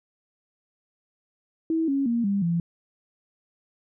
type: tone with pitch steps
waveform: sine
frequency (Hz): 324.1 / 275.7 / 234.5 / 199.51 / 169.71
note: E4 / C#4 / A#3 / G3 / F3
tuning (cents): -29 / -9 / +11 / +31 / -49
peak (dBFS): -21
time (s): 1.7-2.6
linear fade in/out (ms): 2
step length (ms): 180
effects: none